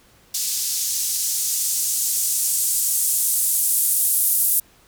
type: noise with band-pass filter sweep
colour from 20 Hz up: violet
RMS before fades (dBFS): -21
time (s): 0.34-4.6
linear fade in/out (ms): 5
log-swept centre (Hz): 5200 to 11000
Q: 1.3
effects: pink hiss -54 dBFS RMS until 4.87 s